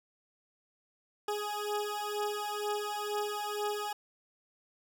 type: beating tone pair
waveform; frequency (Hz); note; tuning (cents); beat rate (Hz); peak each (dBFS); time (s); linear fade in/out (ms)
20% pulse; 415.3 / 417.4; G#4 / G#4; 0 / +9; 2.1; -31; 1.28-3.93; 5
effects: none